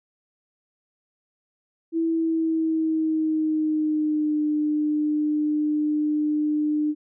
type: tone with pitch glide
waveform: sine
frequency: 328.5 to 301.2 Hz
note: E4 to D4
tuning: -6 to +44 cents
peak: -20 dBFS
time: 1.92-6.95 s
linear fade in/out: 50 ms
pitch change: -150 cents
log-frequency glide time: 2.03-4.42 s
effects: none